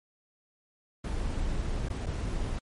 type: noise with dropouts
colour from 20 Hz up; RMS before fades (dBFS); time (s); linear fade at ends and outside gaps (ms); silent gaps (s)
brown; -31; 1.04-2.59; 5; 1.887-1.9 / 2.061-2.065
effects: MP3 48 kbps